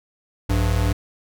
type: tone pair together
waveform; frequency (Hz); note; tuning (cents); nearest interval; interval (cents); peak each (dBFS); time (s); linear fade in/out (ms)
square; 58.4 / 98; A#1 / G2; +4 / 0; major sixth; 896; -21; 0.49-0.93; 10
effects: none